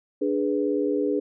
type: chord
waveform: sine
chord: G# diminished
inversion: second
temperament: equal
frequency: 293.7 / 415.3 / 493.9 Hz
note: D4 / G#4 / B4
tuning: 0 / 0 / 0 cents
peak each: -25 / -25 / -28 dBFS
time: 0.21-1.2 s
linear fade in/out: 10 ms
effects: none